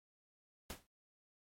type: noise with exponential decay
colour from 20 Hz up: pink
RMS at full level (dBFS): -42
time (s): 0.7-0.87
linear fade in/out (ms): 1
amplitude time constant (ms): 35
effects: MP3 64 kbps